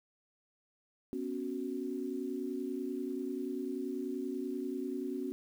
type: chord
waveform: sine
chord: B suspended second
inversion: none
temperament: equal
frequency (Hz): 246.9 / 277.2 / 370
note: B3 / C#4 / F#4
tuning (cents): 0 / 0 / 0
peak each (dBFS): -40 / -38 / -39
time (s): 1.13-5.32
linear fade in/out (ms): 0
effects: 10-bit